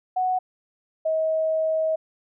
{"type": "tone pair in turn", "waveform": "sine", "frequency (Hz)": [740, 636.1], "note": ["F#5", "D#5"], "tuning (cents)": [0, 38], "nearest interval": "minor third", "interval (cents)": 262, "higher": "first", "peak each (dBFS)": [-20, -20], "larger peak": "neither", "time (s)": [[0.16, 0.39], [1.05, 1.96]], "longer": "second", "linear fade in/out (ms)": 10, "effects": []}